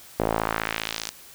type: tone with band-pass filter sweep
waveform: sawtooth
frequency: 55 Hz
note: A1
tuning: in tune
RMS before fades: -28 dBFS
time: 0.19-1.1 s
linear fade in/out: 10 ms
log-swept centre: 520 to 6400 Hz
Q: 1.3
effects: white hiss -47 dBFS RMS until 1.34 s